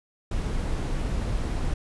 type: noise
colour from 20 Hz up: brown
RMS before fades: -27 dBFS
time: 0.31-1.74 s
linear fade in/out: 5 ms
effects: resampled to 24000 Hz